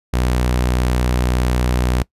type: tone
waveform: sawtooth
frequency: 61.74 Hz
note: B1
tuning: in tune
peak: -11 dBFS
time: 0.13-2.03 s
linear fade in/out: 10 ms
effects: noise-tail reverb RT60 0.1 s tail -22 dB re dry + resampled to 32000 Hz